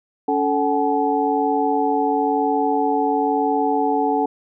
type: tone cluster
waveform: sine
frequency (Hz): 281.8 / 437.5 / 751 / 852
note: C#4 / A4 / F#5 / G#5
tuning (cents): +29 / -10 / +26 / +44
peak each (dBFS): -22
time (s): 0.28-4.26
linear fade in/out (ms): 5
effects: none